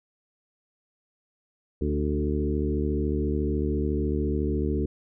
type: harmonic tone with a mistuned harmonic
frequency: 74 Hz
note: D2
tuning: 14 cents sharp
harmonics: 1 / 2 / 3 / 4 / 5 / 6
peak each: -27 / -33 / -31 / -31 / -31 / -34 dBFS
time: 1.81-4.86 s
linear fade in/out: 5 ms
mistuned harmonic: 5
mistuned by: +18 cents
effects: none